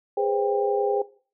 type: tone cluster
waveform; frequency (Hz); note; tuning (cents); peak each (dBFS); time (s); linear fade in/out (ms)
sine; 410.6 / 496.8 / 528 / 795; G#4 / B4 / C5 / G5; -20 / +10 / +16 / +24; -24 / -30 / -28 / -27; 0.17-1.02; 5
effects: noise-tail reverb RT60 0.4 s tail -18 dB re dry